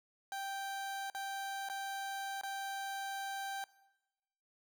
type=tone with dropouts; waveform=30% pulse; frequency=784 Hz; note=G5; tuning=in tune; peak=-36 dBFS; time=0.32-3.64 s; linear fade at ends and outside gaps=1 ms; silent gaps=1.1-1.148 / 1.688-1.698 / 2.412-2.434 s; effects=noise-tail reverb RT60 1.0 s tail -20 dB re dry